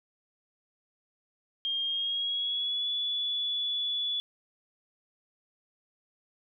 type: tone with pitch glide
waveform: sine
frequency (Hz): 3218 to 3429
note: G7 to A7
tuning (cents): +45 to -45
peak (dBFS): -28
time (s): 1.65-4.2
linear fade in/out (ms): 0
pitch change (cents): +110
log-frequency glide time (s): 1.84-2.89
effects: none